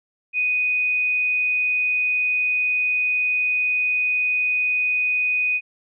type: tone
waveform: sine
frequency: 2489 Hz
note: D#7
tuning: in tune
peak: -18 dBFS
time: 0.33-5.61 s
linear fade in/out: 50 ms
effects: none